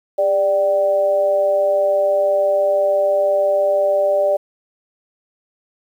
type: tone with amplitude modulation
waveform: sine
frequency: 589 Hz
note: D5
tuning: 5 cents sharp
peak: -10 dBFS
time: 0.18-4.37 s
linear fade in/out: 10 ms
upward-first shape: sine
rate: 186 Hz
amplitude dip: 65%
effects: 8-bit